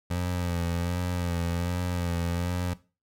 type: tone with vibrato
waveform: 25% pulse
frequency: 87.31 Hz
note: F2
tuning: in tune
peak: -23 dBFS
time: 0.1-2.74 s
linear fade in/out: 10 ms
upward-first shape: sine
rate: 1.3 Hz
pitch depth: 40 cents each way
effects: noise-tail reverb RT60 0.3 s tail -17 dB re dry